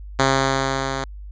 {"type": "tone with level ramp", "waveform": "5% pulse", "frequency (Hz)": 134.6, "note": "C3", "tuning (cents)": 49, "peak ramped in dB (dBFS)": [-3, -13], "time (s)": [0.19, 1.04], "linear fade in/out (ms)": 2, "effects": ["added 50 Hz sine -33 dBFS peak until 1.31 s", "resampled to 16000 Hz"]}